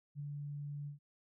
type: tone with ADSR envelope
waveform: sine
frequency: 144.8 Hz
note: D3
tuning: 24 cents flat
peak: -38 dBFS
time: 0.15-0.99 s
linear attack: 48 ms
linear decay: 7 ms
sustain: -2 dB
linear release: 120 ms
effects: none